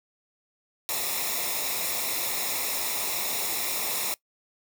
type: noise with comb filter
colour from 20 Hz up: white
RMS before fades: -29 dBFS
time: 0.89-4.14 s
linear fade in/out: 0 ms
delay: 0.65 ms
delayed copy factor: -0.7
effects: noise-tail reverb RT60 0.1 s tail -21 dB re dry